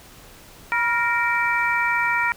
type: harmonic tone with a mistuned harmonic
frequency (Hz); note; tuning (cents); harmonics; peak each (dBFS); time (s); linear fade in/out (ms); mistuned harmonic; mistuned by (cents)
465.2; A#4; -4; 2 / 3 / 4 / 5; -24 / -24 / -24 / -24; 0.72-2.32; 0; 2; +56
effects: pink hiss -46 dBFS RMS until 2.36 s